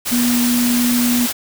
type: tone in noise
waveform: sine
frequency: 242.4 Hz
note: B3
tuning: 32 cents flat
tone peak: -14 dBFS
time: 0.11-1.27 s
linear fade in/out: 20 ms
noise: white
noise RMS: -21 dBFS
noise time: 0.05-1.33 s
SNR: +4 dB
effects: none